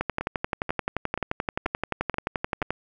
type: two click trains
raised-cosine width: 0.5 ms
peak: -14 / -10 dBFS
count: 6 / 32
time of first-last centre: 0.21-2.625 / 0.01-2.706 s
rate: 2.07 / 11.5 Hz
effects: none